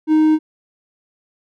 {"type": "tone", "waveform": "triangle", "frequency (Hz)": 311.1, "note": "D#4", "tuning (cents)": 0, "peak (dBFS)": -8, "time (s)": [0.07, 0.39], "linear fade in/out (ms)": 50, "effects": []}